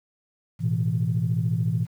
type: chord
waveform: sine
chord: A suspended second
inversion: none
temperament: just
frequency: 110 / 123.75 / 165 Hz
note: A2 / B2 / E3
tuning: 0 / +4 / +2 cents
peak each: -25 dBFS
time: 0.59-1.87 s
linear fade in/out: 50 ms
effects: tanh soft clip ceiling -13 dBFS + 9-bit